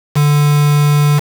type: tone with quantisation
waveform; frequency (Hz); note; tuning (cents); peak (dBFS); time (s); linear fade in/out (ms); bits
triangle; 146.83; D3; 0; -6; 0.15-1.2; 20; 3
effects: none